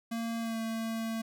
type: tone with pitch glide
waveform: square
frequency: 229.4 to 224.9 Hz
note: A#3 to A3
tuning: -28 to +38 cents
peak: -33 dBFS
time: 0.11-1.22 s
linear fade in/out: 10 ms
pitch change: -34 cents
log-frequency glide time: 0.4-0.57 s
effects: none